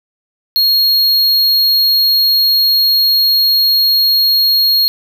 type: tone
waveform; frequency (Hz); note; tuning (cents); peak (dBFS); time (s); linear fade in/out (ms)
square; 4275; C8; +36; -9; 0.56-4.88; 0
effects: none